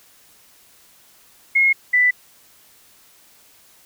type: tone pair in turn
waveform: sine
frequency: 2158 / 1985.4 Hz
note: C#7 / B6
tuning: -47 / +9 cents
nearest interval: minor second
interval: 144 cents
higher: first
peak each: -12 dBFS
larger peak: neither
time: 1.55-1.73 / 1.93-2.11 s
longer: neither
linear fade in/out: 10 ms
effects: white hiss -52 dBFS RMS until 3.85 s